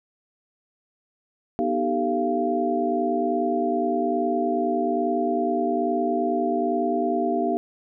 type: tone cluster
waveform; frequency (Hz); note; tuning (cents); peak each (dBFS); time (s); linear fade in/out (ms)
sine; 244.6 / 307 / 388.1 / 437.8 / 691; B3 / D#4 / G4 / A4 / F5; -16 / -23 / -17 / -9 / -19; -27 / -28 / -26 / -34 / -25; 1.59-7.57; 0
effects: none